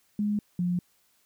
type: tone pair in turn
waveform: sine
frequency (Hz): 207.8 / 177.28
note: G#3 / F3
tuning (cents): +1 / +26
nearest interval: minor third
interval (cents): 275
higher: first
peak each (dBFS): -24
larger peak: neither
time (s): 0.19-0.39 / 0.59-0.79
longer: neither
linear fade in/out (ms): 2
effects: white hiss -67 dBFS RMS until 1.25 s